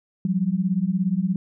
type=beating tone pair; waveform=sine; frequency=176.2 / 193.2 Hz; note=F3 / G3; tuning=+16 / -25 cents; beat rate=17 Hz; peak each=-23 / -22 dBFS; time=0.25-1.36 s; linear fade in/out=2 ms; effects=none